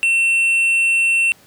triangle tone with hard clipping, 2700 Hz, E7, 41 cents sharp, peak -14 dBFS, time 0.03-1.32 s, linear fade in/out 0 ms, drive 8 dB, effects pink hiss -49 dBFS RMS until 1.46 s + high-pass 100 Hz 12 dB/octave

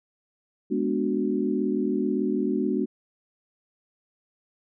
sine chord, G# half-diminished seventh, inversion none, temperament equal with one note detuned, 208.7 / 246.9 / 293.7 / 370 Hz, G#3 / B3 / D4 / F#4, +9 / 0 / 0 / 0 cents, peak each -28 dBFS, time 0.7-2.86 s, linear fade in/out 20 ms, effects none

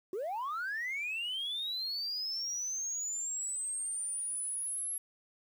sine linear sweep, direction up, 350 to 11250 Hz, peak -32 dBFS, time 0.13-4.98 s, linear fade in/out 2 ms, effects tanh soft clip ceiling -32 dBFS + 10-bit

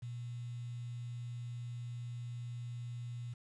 sine tone with quantisation, 120.3 Hz, B2, 45 cents flat, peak -40 dBFS, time 0.02-3.34 s, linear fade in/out 10 ms, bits 10, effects resampled to 22050 Hz

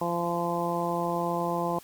harmonic tone, 171.9 Hz, F3, 27 cents flat, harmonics 1 / 2 / 3 / 4 / 5 / 6, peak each -33 / -33 / -33 / -33 / -33 / -33 dBFS, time 0.01-1.79 s, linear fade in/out 5 ms, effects white hiss -52 dBFS RMS until 1.83 s + Opus 48 kbps

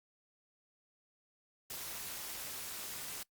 white noise with amplitude modulation, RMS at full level -40 dBFS, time 1.7-3.23 s, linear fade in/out 2 ms, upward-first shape sine, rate 280 Hz, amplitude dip 75%, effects noise-tail reverb RT60 0.1 s tail -23 dB re dry + Opus 48 kbps

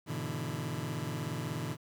sawtooth chord, E dominant seventh, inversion first, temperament just, 103.01 / 123.61 / 148.33 / 164.81 Hz, G#2 / B2 / D3 / E3, -14 / +2 / +18 / 0 cents, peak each -39 / -35 / -35 / -36 dBFS, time 0.06-1.77 s, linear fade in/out 50 ms, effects 10-bit

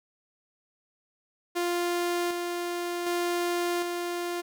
sawtooth tone with tremolo, 349.2 Hz, F4, in tune, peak -22 dBFS, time 1.55-4.42 s, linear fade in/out 20 ms, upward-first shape square, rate 0.66 Hz, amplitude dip 35%, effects none

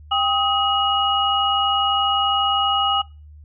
sine tone cluster, 795 / 1260 / 2897 Hz, G5 / D#6 / F#7, +24 / +21 / -37 cents, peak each -21 dBFS, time 0.11-3.02 s, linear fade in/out 10 ms, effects noise-tail reverb RT60 0.3 s tail -22 dB re dry + added 75 Hz sine -40 dBFS peak until 3.44 s

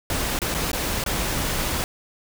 pink noise with dropouts, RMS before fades -25 dBFS, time 0.1-1.84 s, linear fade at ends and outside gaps 1 ms, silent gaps 0.39-0.417 / 0.542-0.547 / 0.716-0.731 / 1.039-1.062 s, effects none

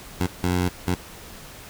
15% pulse tone bursts at uneven times, 89.8 Hz, F2, 49 cents sharp, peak -14 dBFS, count 3, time 0.2-0.27 / 0.43-0.69 / 0.87-0.95 s, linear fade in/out 10 ms, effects pink hiss -42 dBFS RMS until 1.69 s

